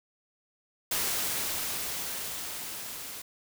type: noise with level ramp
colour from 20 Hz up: white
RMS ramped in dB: -29 to -41 dBFS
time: 0.91-3.22 s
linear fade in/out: 5 ms
effects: none